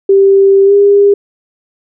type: tone with pitch glide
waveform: sine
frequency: 392 to 403.3 Hz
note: G4 to G4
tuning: 0 to +49 cents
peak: -3 dBFS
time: 0.09-1.14 s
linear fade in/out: 5 ms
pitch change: +49 cents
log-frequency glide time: 0.65-0.73 s
effects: none